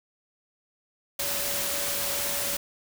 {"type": "tone in noise", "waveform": "sine", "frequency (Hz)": 569, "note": "C#5", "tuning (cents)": 45, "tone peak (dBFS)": -38, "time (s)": [1.19, 2.57], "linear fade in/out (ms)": 5, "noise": "white", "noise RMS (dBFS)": -29, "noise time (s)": [1.19, 2.57], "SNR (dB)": -12, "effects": []}